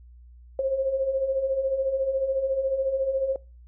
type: beating tone pair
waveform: sine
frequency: 523.3 / 537.3 Hz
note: C5 / C5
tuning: 0 / +46 cents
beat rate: 14 Hz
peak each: -31 / -23 dBFS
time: 0.59-3.36 s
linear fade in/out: 2 ms
effects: noise-tail reverb RT60 0.3 s tail -24 dB re dry + added 60 Hz sine -46 dBFS peak until 3.67 s